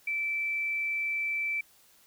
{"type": "tone", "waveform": "sine", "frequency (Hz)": 2326, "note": "D7", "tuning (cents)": -17, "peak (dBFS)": -28, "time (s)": [0.07, 1.61], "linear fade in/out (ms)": 5, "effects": ["white hiss -61 dBFS RMS until 2.06 s"]}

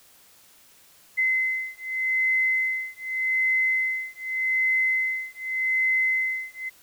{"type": "beating tone pair", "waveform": "sine", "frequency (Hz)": [2051, 2051.84], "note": ["C7", "C7"], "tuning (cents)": [-35, -34], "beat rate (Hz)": 0.84, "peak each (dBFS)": -25, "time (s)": [1.17, 6.7], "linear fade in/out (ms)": 20, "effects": ["white hiss -55 dBFS RMS until 6.82 s"]}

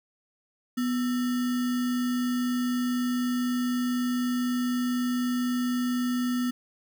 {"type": "tone with sample-and-hold", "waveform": "sine", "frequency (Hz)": 247, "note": "B3", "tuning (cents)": 0, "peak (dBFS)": -24, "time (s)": [0.77, 6.51], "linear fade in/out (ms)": 10, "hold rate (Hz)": 1575, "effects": []}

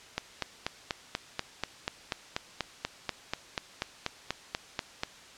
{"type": "click train", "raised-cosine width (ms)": 0.2, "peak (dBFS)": -12, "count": 21, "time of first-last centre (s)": [0.18, 5.034], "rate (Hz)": 4.12, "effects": ["white hiss -51 dBFS RMS until 5.37 s", "low-pass 6000 Hz 12 dB/octave"]}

